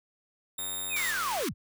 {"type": "tone", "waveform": "5% pulse", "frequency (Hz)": 3680, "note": "A#7", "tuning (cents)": -23, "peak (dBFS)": -25, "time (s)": [0.58, 1.11], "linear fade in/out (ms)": 5}
{"type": "click train", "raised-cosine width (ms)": 0.5, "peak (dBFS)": -30, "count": 80, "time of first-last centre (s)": [0.59, 1.432], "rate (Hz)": 93.8}
{"type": "linear sweep", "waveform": "sine", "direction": "down", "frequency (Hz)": [2637, 32.7], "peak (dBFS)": -29, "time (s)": [0.89, 1.54], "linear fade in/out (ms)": 50}
{"type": "high-pass noise", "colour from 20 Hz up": "pink", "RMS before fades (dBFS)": -36, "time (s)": [0.96, 1.49], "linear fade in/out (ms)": 5, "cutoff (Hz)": 1000, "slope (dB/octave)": 96}
{"effects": []}